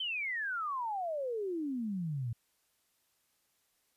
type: exponential sweep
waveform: sine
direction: down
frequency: 3143 to 111.4 Hz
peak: -33 dBFS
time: 0-2.33 s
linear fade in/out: 5 ms
effects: white hiss -75 dBFS RMS until 3.96 s + resampled to 32000 Hz